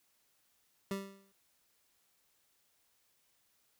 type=tone with exponential decay; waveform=25% pulse; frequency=196 Hz; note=G3; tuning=in tune; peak=-29 dBFS; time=0.91-1.32 s; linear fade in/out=2 ms; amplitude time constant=88 ms; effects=white hiss -74 dBFS RMS until 3.79 s